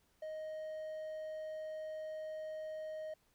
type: tone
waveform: triangle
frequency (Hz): 624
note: D#5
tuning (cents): +5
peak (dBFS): -39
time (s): 0.22-3.14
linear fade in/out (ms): 5
effects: pink hiss -74 dBFS RMS until 3.34 s